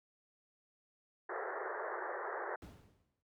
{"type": "band-pass noise", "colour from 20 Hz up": "pink", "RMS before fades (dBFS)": -41, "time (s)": [1.29, 2.56], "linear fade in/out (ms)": 5, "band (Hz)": [360, 1900], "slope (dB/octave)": 96}
{"type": "noise with exponential decay", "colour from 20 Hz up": "brown", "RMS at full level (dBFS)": -44, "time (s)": [2.62, 3.22], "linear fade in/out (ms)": 1, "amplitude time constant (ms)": 130}
{"effects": ["high-pass 80 Hz 12 dB/octave"]}